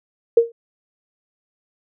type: tone with exponential decay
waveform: sine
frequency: 464.6 Hz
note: A#4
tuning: 6 cents flat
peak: -5 dBFS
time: 0.37-0.52 s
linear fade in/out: 5 ms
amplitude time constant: 32 ms
effects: none